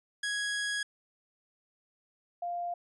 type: tone pair in turn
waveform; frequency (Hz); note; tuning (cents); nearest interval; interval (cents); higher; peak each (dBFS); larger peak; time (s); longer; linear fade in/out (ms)
sawtooth / sine; 1661.2 / 698.4; G#6 / F5; 0 / 0; octave + minor third; 1500; first; -27 / -32; first; 0.23-0.83 / 2.42-2.74; first; 5
effects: resampled to 24000 Hz